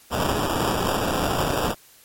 blue noise with sample-and-hold, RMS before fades -23 dBFS, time 0.1-1.75 s, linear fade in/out 50 ms, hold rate 2100 Hz, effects white hiss -52 dBFS RMS until 2.04 s + MP3 64 kbps

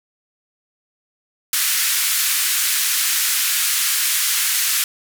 white band-pass noise, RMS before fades -19 dBFS, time 1.53-4.84 s, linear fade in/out 2 ms, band 1400 to 15000 Hz, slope 24 dB/octave, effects none

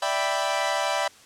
sawtooth chord, E minor seventh, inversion third, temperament equal, 587.3 / 659.3 / 784 / 987.8 Hz, D5 / E5 / G5 / B5, 0 / 0 / 0 / 0 cents, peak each -25 dBFS, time 0.02-1.08 s, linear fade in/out 5 ms, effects white hiss -51 dBFS RMS until 1.25 s + low-pass 8000 Hz 12 dB/octave

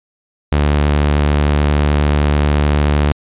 sawtooth tone with vibrato, 73.42 Hz, D2, in tune, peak -7 dBFS, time 0.52-3.12 s, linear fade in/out 0 ms, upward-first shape sine, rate 9.4 Hz, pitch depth 9 cents each way, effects resampled to 8000 Hz

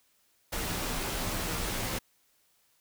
pink noise with comb filter, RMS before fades -33 dBFS, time 0.52-1.99 s, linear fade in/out 10 ms, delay 14 ms, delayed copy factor -0.6, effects white hiss -69 dBFS RMS until 2.8 s

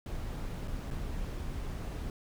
brown noise with dropouts, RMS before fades -37 dBFS, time 0.06-2.1 s, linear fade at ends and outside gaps 1 ms, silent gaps 0.676-0.68 / 0.905-0.91 s, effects none

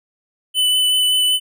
square tone with vibrato, 3001 Hz, F#7, 24 cents sharp, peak -14 dBFS, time 0.54-1.4 s, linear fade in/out 50 ms, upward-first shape sine, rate 5.3 Hz, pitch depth 11 cents each way, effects none

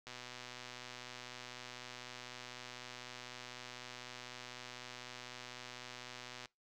click train, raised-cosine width 0.2 ms, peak -30 dBFS, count 793, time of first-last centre 0.07-6.457 s, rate 124 Hz, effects noise-tail reverb RT60 0.2 s tail -23 dB re dry

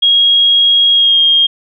sine tone with pitch glide, 3284 to 3231 Hz, G#7 to G#7, -20 to -48 cents, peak -6 dBFS, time 0.02-1.47 s, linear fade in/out 10 ms, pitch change -28 cents, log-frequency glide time 0.92-1.19 s, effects none

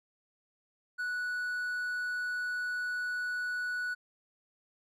triangle tone, 1475 Hz, F#6, 6 cents flat, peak -30 dBFS, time 0.98-3.95 s, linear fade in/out 20 ms, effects none

